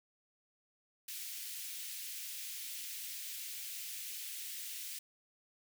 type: high-pass noise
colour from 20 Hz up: white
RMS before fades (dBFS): -44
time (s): 1.08-4.99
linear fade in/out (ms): 5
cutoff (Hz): 2100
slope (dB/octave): 24
effects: none